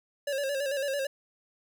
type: tone with vibrato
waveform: square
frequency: 554.4 Hz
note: C#5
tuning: in tune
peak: -29 dBFS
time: 0.27-1.07 s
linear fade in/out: 5 ms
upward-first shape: square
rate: 9 Hz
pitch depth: 58 cents each way
effects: none